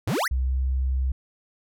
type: exponential sweep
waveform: square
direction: up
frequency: 83.8 to 2151 Hz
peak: -23 dBFS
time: 0.07-0.28 s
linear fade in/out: 5 ms
type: tone with pitch glide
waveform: sine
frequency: 64.4 to 65.19 Hz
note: C2 to C2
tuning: -27 to -6 cents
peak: -21 dBFS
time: 0.31-1.12 s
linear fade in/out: 5 ms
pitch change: +21 cents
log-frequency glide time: 0.43-0.57 s
effects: none